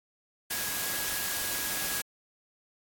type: tone in noise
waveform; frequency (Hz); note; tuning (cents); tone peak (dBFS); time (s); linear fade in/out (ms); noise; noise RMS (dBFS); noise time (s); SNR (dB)
sine; 1653; G#6; -9; -41; 0.5-2.02; 10; white; -32; 0.5-2.02; -12
effects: AAC 64 kbps